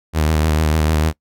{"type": "tone with vibrato", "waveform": "sawtooth", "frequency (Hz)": 77.78, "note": "D#2", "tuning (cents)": 0, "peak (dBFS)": -10, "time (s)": [0.13, 1.13], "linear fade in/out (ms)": 50, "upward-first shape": "sine", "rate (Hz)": 6.7, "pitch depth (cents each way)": 49, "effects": ["noise-tail reverb RT60 0.1 s tail -22 dB re dry"]}